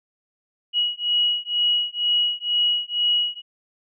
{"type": "beating tone pair", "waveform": "sine", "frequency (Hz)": [2908, 2910.1], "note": ["F#7", "F#7"], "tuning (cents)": [-31, -29], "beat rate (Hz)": 2.1, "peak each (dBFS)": -22, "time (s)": [0.73, 3.42], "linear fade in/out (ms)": 50, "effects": []}